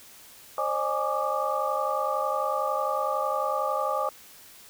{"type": "tone cluster", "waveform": "sine", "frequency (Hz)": [532, 605, 829, 1157, 1208], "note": ["C5", "D#5", "G#5", "D6", "D6"], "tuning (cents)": [29, -49, -3, -26, 48], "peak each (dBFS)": -31, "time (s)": [0.58, 4.09], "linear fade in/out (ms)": 2, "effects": ["white hiss -50 dBFS RMS until 4.69 s"]}